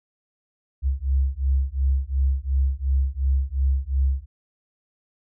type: beating tone pair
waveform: sine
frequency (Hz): 66 / 68.8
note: C2 / C#2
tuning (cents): +16 / -12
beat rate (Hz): 2.8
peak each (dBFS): -22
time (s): 0.82-4.26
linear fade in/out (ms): 50
effects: none